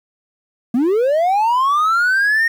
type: linear sweep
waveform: triangle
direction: up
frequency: 224.4 to 1863 Hz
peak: -10 dBFS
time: 0.74-2.48 s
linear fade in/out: 5 ms
effects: tanh soft clip ceiling -6 dBFS + 8-bit